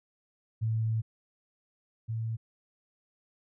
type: tone pair in turn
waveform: sine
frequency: 111.5 / 112.73 Hz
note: A2 / A2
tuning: +23 / +42 cents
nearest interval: unison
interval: 19 cents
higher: second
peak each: -26 / -30 dBFS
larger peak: first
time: 0.61-1.02 / 2.08-2.37 s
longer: first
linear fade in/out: 20 ms
effects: none